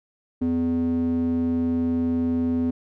square tone with band-pass filter, 84 Hz, E2, 33 cents sharp, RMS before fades -23 dBFS, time 0.41-2.71 s, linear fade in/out 10 ms, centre 280 Hz, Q 5.2, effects none

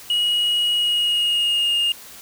sine tone with pitch glide, 2899 to 2833 Hz, F#7 to F7, -36 to +24 cents, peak -14 dBFS, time 0.1-1.92 s, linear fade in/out 2 ms, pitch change -40 cents, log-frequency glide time 0.74-1.81 s, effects tanh soft clip ceiling -16 dBFS + white hiss -41 dBFS RMS until 2.21 s

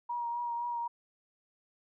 sine tone with vibrato, 950 Hz, A#5, 33 cents sharp, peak -32 dBFS, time 0.09-0.88 s, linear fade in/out 10 ms, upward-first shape triangle, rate 3.9 Hz, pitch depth 25 cents each way, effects none

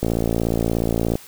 click train, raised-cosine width 2 ms, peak -7 dBFS, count 65, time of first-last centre 0.03-1.155 s, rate 56.9 Hz, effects white hiss -43 dBFS RMS until 1.27 s

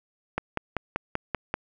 click train, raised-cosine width 0.5 ms, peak -11 dBFS, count 7, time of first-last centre 0.38-1.541 s, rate 5.17 Hz, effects none

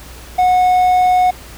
triangle tone, 731 Hz, F#5, 21 cents flat, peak -7 dBFS, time 0.38-1.31 s, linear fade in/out 10 ms, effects added 60 Hz sine -36 dBFS peak until 1.57 s + pink hiss -37 dBFS RMS until 1.57 s

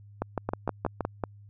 two click trains, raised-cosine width 1 ms, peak -14 / -14 dBFS, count 6 / 5, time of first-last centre 0.22-1.007 / 0.49-1.238 s, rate 6.35 / 5.35 Hz, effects added 102 Hz sine -48 dBFS peak until 1.49 s

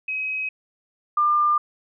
sine tone pair in turn, 2539 / 1198.2 Hz, D#7 / D6, +34 / +34 cents, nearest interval octave + minor second, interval 1300 cents, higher first, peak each -24 / -16 dBFS, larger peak second, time 0.08-0.49 / 1.17-1.58 s, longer neither, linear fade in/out 5 ms, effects none

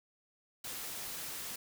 white noise, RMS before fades -42 dBFS, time 0.64-1.56 s, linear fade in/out 5 ms, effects none

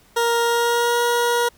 20% pulse tone with pitch glide, 468.3 to 477.3 Hz, A#4 to A#4, +8 to +41 cents, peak -12 dBFS, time 0.16-1.49 s, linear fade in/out 10 ms, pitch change +33 cents, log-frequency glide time 0.41-1.01 s, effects pink hiss -54 dBFS RMS until 1.57 s

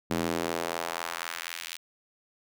square tone with high-pass filter sweep, 42.01 Hz, E1, 34 cents sharp, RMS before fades -33 dBFS, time 0.1-1.77 s, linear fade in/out 10 ms, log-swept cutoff 210 to 3000 Hz, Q 1.1, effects none

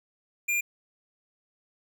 square tone, 2400 Hz, D7, 37 cents sharp, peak -25 dBFS, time 0.48-0.61 s, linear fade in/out 10 ms, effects none

